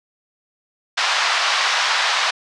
pink band-pass noise, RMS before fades -19 dBFS, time 0.97-2.31 s, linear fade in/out 10 ms, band 830 to 5400 Hz, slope 24 dB/octave, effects resampled to 24000 Hz

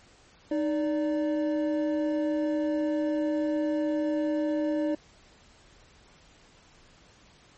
triangle tone pair together, 308.3 / 582 Hz, D#4 / D5, -16 / -16 cents, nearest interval major seventh, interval 1100 cents, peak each -24 / -28 dBFS, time 0.51-4.95 s, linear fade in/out 5 ms, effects pink hiss -57 dBFS RMS until 7.57 s + MP3 32 kbps

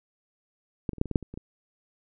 clicks, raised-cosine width 3 ms, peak -15 / -24 / -28 / -10 / -24 / -18 / -7 / -26 / -27 / -24 dBFS, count 10, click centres 0.892 / 0.933 / 0.983 / 1.014 / 1.057 / 1.113 / 1.158 / 1.227 / 1.34 / 1.375 s, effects none

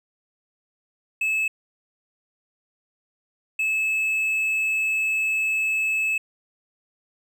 triangle tone bursts at uneven times, 2600 Hz, E7, 24 cents flat, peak -19 dBFS, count 2, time 1.21-1.48 / 3.59-6.18 s, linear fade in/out 5 ms, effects none

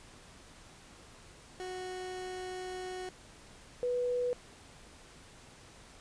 30% pulse / sine tone pair in turn, 368.4 / 491.8 Hz, F#4 / B4, -7 / -7 cents, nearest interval perfect fourth, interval 500 cents, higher second, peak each -36 / -29 dBFS, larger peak second, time 1.6-3.09 / 3.83-4.33 s, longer first, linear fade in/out 0 ms, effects pink hiss -55 dBFS RMS until 6 s + resampled to 22050 Hz

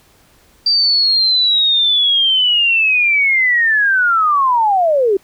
sine linear sweep, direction down, 4699 to 370 Hz, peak -10 dBFS, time 0.66-5.17 s, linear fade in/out 5 ms, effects pink hiss -51 dBFS RMS until 5.23 s

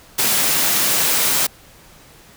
white high-pass noise, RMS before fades -17 dBFS, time 0.18-1.47 s, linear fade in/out 10 ms, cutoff 110 Hz, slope 48 dB/octave, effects pink hiss -46 dBFS RMS until 2.36 s

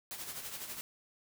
white noise with tremolo, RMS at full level -41 dBFS, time 0.11-0.81 s, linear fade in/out 0 ms, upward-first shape sine, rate 12 Hz, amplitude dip 55%, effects none

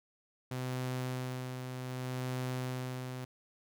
sawtooth tone with tremolo, 127.6 Hz, C3, 43 cents flat, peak -30 dBFS, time 0.51-3.25 s, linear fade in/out 5 ms, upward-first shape sine, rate 0.65 Hz, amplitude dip 45%, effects none

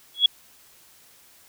sine tone with exponential growth, 3349 Hz, G#7, 14 cents sharp, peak -9 dBFS, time 0.14-0.26 s, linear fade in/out 5 ms, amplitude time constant 24 ms, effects white hiss -54 dBFS RMS until 1.48 s

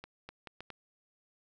accelerating click train, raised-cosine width 0.3 ms, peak -28 dBFS, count 5, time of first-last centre 0.04-0.703 s, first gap 250 ms, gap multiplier 0.73, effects none

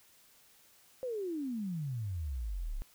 sine exponential sweep, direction down, 529 to 30.87 Hz, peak -34 dBFS, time 1.03-2.82 s, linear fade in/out 0 ms, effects white hiss -63 dBFS RMS until 2.94 s

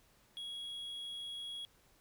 triangle tone, 3322 Hz, G#7, in tune, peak -40 dBFS, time 0.37-1.65 s, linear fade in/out 0 ms, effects pink hiss -68 dBFS RMS until 2 s

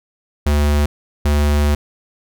square tone pair in turn, 73.42 / 73.42 Hz, D2 / D2, 0 / 0 cents, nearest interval unison, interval 0 cents, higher neither, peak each -13 dBFS, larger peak neither, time 0.46-0.86 / 1.25-1.75 s, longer second, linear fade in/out 5 ms, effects none

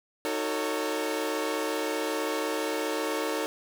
sawtooth chord, D# half-diminished seventh, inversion none, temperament equal with one note detuned, 311.1 / 370 / 449 / 554.4 Hz, D#4 / F#4 / A4 / C#5, 0 / 0 / +35 / 0 cents, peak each -29 / -33 / -28 / -30 dBFS, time 0.25-3.46 s, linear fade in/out 0 ms, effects none

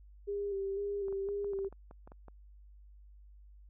sine tone with vibrato, 398 Hz, G4, 26 cents sharp, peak -33 dBFS, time 0.27-1.69 s, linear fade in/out 20 ms, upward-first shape square, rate 2 Hz, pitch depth 29 cents each way
clicks, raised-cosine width 1 ms, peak -38 dBFS, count 12, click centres 1.083 / 1.126 / 1.288 / 1.445 / 1.534 / 1.589 / 1.647 / 1.726 / 1.911 / 2.075 / 2.119 / 2.283 s
effects added 50 Hz sine -53 dBFS peak until 3.69 s

